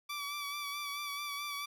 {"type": "tone with vibrato", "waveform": "15% pulse", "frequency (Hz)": 1155, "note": "D6", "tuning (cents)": -29, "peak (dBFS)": -31, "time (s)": [0.09, 1.66], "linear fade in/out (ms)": 10, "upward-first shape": "sine", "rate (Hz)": 4.6, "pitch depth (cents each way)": 32, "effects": []}